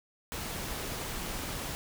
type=noise; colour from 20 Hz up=pink; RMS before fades=-37 dBFS; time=0.32-1.75 s; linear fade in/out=0 ms; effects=none